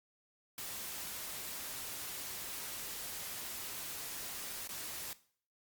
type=noise with dropouts; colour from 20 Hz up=white; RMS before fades=-43 dBFS; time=0.58-5.13 s; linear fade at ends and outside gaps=1 ms; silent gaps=4.674-4.691 s; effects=noise-tail reverb RT60 0.5 s tail -17 dB re dry + Opus 48 kbps